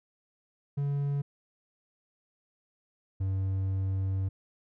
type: tone pair in turn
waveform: triangle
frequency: 141.8 / 95.8 Hz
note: C#3 / G2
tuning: +40 / -39 cents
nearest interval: perfect fifth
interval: 679 cents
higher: first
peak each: -25 dBFS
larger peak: neither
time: 0.77-1.22 / 3.2-4.29 s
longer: second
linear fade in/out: 10 ms
effects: none